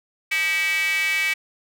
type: tone with high-pass filter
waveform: square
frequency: 175.2 Hz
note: F3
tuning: 6 cents sharp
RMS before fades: -22 dBFS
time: 0.31-1.34 s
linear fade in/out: 10 ms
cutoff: 2200 Hz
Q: 8.3
effects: none